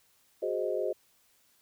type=chord; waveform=sine; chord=Ab dominant seventh; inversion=third; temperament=equal; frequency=370 / 415.3 / 523.3 / 622.3 Hz; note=Gb4 / Ab4 / C5 / Eb5; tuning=0 / 0 / 0 / 0 cents; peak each=-34 dBFS; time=0.42-0.93 s; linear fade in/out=10 ms; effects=white hiss -67 dBFS RMS until 1.61 s